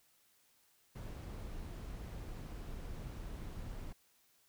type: noise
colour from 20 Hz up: brown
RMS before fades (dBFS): -45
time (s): 0.95-3.93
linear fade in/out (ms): 10
effects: white hiss -71 dBFS RMS until 4.48 s